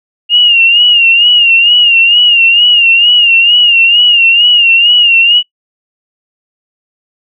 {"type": "tone with vibrato", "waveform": "sine", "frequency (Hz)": 2819, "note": "F7", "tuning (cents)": 16, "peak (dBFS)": -3, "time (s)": [0.29, 5.43], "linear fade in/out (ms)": 50, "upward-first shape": "sine", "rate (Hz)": 2.2, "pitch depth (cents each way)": 73, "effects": ["noise-tail reverb RT60 0.1 s tail -22 dB re dry"]}